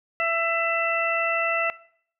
harmonic tone, 667 Hz, E5, 20 cents sharp, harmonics 1 / 2 / 3 / 4, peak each -27 / -27 / -27 / -27 dBFS, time 0.2-1.7 s, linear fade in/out 0 ms, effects noise-tail reverb RT60 0.6 s tail -19 dB re dry

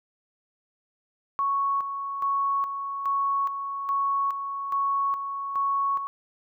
sine tone with tremolo, 1108.7 Hz, C#6, in tune, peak -22 dBFS, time 1.39-6.07 s, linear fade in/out 0 ms, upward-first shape square, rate 1.2 Hz, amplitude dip 55%, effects none

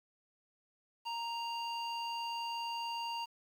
square tone with low-pass filter, 932.3 Hz, A#5, in tune, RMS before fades -39 dBFS, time 1.05-3.26 s, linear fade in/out 20 ms, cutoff 4000 Hz, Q 2.7, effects 10-bit

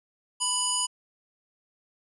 harmonic tone, 987.8 Hz, B5, in tune, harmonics 1 / 3 / 5 / 7 / 9 / 10, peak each -33 / -31 / -34 / -30 / -32 / -32 dBFS, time 0.4-0.87 s, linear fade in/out 20 ms, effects none

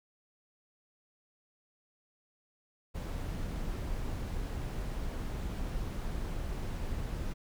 brown noise, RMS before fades -36 dBFS, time 2.94-7.34 s, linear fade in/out 20 ms, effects none

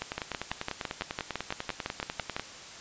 two click trains, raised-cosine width 0.3 ms, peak -16 / -15 dBFS, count 25 / 14, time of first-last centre 0.02-2.396 / 0.18-2.365 s, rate 10.1 / 5.95 Hz, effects white hiss -45 dBFS RMS until 2.8 s + resampled to 16000 Hz

